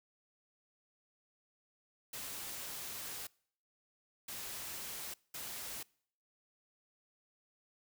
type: noise bursts at uneven times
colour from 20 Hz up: white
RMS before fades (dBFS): -44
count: 3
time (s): 2.13-3.27 / 4.28-5.14 / 5.34-5.83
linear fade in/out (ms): 5
effects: noise-tail reverb RT60 0.6 s tail -25 dB re dry